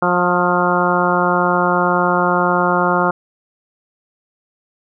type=harmonic tone with a mistuned harmonic; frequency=178.1 Hz; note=F3; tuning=34 cents sharp; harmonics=1 / 2 / 3 / 4 / 5 / 6 / 7 / 8; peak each=-21 / -21 / -21 / -21 / -21 / -21 / -21 / -21 dBFS; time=0.02-3.11 s; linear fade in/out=5 ms; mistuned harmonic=8; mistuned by=-30 cents; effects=none